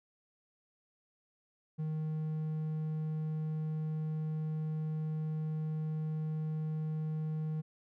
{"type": "tone", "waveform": "triangle", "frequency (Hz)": 155.9, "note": "D#3", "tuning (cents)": 4, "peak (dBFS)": -31, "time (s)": [1.78, 7.62], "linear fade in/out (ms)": 20, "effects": []}